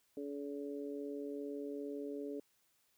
harmonic tone, 142.5 Hz, C#3, 48 cents sharp, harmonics 2 / 3 / 4, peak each -43 / -43 / -50 dBFS, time 0.17-2.4 s, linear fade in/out 2 ms, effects white hiss -75 dBFS RMS until 2.97 s

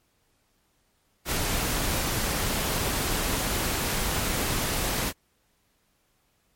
pink noise, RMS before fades -27 dBFS, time 1.25-5.13 s, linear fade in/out 50 ms, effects pink hiss -69 dBFS RMS until 6.55 s + MP3 64 kbps

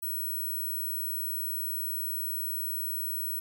sine tone, 15930 Hz, B9, 14 cents sharp, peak -30 dBFS, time 0.02-3.4 s, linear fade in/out 10 ms, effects 12-bit

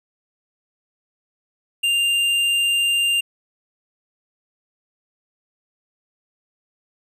sine tone with hard clipping, 2794 Hz, F7, in tune, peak -18 dBFS, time 1.83-3.21 s, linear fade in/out 10 ms, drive 8 dB, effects none

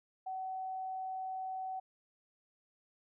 sine tone, 755 Hz, F#5, 35 cents sharp, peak -37 dBFS, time 0.26-1.8 s, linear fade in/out 10 ms, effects none

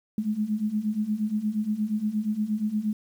sine beating tone pair, 207.7 / 216.2 Hz, G#3 / A3, 0 / -30 cents, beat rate 8.5 Hz, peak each -29 / -26 dBFS, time 0.18-2.93 s, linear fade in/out 2 ms, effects 9-bit

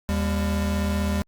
square tone pair together, 78.7 / 200.5 Hz, D#2 / G3, +20 / +39 cents, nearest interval octave + major third, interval 1619 cents, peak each -25 / -26 dBFS, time 0.09-1.22 s, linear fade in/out 0 ms, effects Opus 48 kbps

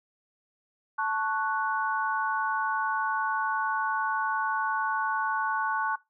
sine chord, F# minor, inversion first, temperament equal, 880 / 1108.7 / 1480 Hz, A5 / C#6 / F#6, 0 / 0 / 0 cents, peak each -30 dBFS, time 0.98-5.96 s, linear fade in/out 10 ms, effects noise-tail reverb RT60 0.2 s tail -20 dB re dry

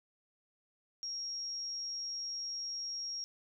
sine tone, 5590 Hz, F8, 1 cent sharp, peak -37 dBFS, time 1.03-3.24 s, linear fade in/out 0 ms, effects none

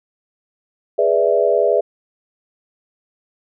sine chord, E dominant seventh, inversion first, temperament equal, 415.3 / 493.9 / 587.3 / 659.3 Hz, G#4 / B4 / D5 / E5, 0 / 0 / 0 / 0 cents, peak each -18 dBFS, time 0.98-1.81 s, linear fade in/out 10 ms, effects none

